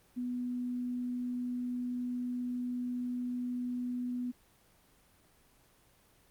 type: tone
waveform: sine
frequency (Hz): 246.8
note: B3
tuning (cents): -1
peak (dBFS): -33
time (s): 0.16-4.32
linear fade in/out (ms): 20
effects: pink hiss -65 dBFS RMS until 6.3 s + Opus 24 kbps